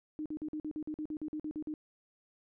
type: tone bursts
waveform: sine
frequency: 306.1 Hz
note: D#4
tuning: 28 cents flat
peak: -35 dBFS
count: 14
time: 0.19-1.739 s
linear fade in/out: 0 ms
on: 67 ms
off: 47 ms
effects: none